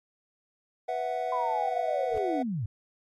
triangle chord, B suspended fourth, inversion none, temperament equal, 493.9 / 659.3 / 740 Hz, B4 / E5 / F#5, 0 / 0 / 0 cents, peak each -33 / -31 / -29 dBFS, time 0.88-2.43 s, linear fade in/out 10 ms
sine linear sweep, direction down, 1022 to 92.5 Hz, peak -28 dBFS, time 1.32-2.66 s, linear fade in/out 5 ms
brown noise with exponential growth, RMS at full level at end -37 dBFS, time 2.06-2.18 s, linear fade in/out 1 ms, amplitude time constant 26 ms
effects MP3 64 kbps

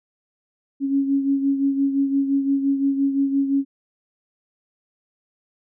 sine beating tone pair, 275.1 / 280.9 Hz, C#4 / C#4, -13 / +23 cents, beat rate 5.8 Hz, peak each -18 / -26 dBFS, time 0.8-3.65 s, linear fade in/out 50 ms, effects none

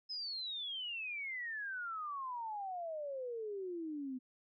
sine exponential sweep, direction down, 5160 to 250 Hz, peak -39 dBFS, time 0.09-4.19 s, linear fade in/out 20 ms, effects none

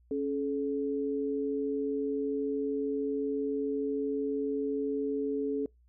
sine tone pair together, 276.8 / 429.4 Hz, C#4 / A4, -2 / -42 cents, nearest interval minor sixth, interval 760 cents, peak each -32 / -31 dBFS, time 0.11-5.66 s, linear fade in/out 2 ms, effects noise-tail reverb RT60 0.2 s tail -26 dB re dry + added 60 Hz sine -60 dBFS peak until 5.88 s

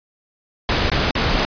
pink noise with dropouts, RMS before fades -18 dBFS, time 0.69-1.45 s, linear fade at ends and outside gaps 0 ms, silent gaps 0.899-0.917 / 1.109-1.153 s, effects resampled to 11025 Hz

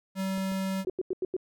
square tone, 191.4 Hz, G3, 41 cents flat, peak -29 dBFS, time 0.15-0.85 s, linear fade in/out 50 ms
clicks, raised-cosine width 2 ms, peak -33 dBFS, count 4, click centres 0.379 / 0.519 / 0.848 / 0.897 s
sine tone bursts, 370 Hz, F#4, in tune, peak -26 dBFS, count 5, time 0.87-1.366 s, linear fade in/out 2 ms, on 28 ms, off 89 ms
effects none

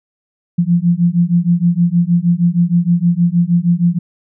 sine beating tone pair, 169.9 / 176.3 Hz, F3 / F3, -47 / +17 cents, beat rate 6.4 Hz, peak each -13 dBFS, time 0.58-3.99 s, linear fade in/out 10 ms, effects none

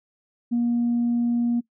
sine tone, 237.8 Hz, A#3, 35 cents sharp, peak -18 dBFS, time 0.51-1.61 s, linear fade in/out 20 ms, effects noise-tail reverb RT60 0.1 s tail -20 dB re dry + tanh soft clip ceiling -16 dBFS

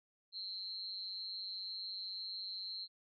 sine tone with amplitude modulation, 4136 Hz, C8, 21 cents flat, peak -37 dBFS, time 0.32-2.88 s, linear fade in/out 50 ms, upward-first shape sine, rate 194 Hz, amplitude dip 95%, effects none

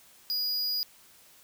square tone, 4900 Hz, D#8, 27 cents flat, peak -28 dBFS, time 0.3-0.83 s, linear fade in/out 0 ms, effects white hiss -57 dBFS RMS until 1.43 s

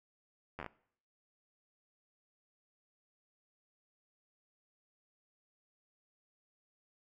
slowing click train, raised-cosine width 0.5 ms, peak -27 dBFS, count 6, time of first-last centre 0.59-0.663 s, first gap 11 ms, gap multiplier 1.14, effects noise-tail reverb RT60 0.6 s tail -20 dB re dry

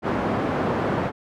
pink band-pass noise, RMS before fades -24 dBFS, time 0.02-1.12 s, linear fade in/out 50 ms, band 140 to 1200 Hz, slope 12 dB/octave, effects none

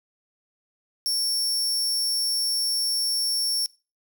sawtooth tone, 5460 Hz, F8, 40 cents flat, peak -20 dBFS, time 1.06-3.66 s, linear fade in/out 0 ms, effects noise-tail reverb RT60 0.3 s tail -20 dB re dry

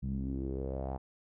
sawtooth tone with low-pass filter sweep, 66.4 Hz, C2, 26 cents sharp, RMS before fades -36 dBFS, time 0.02-0.98 s, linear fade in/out 20 ms, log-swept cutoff 170 to 820 Hz, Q 4.3, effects none

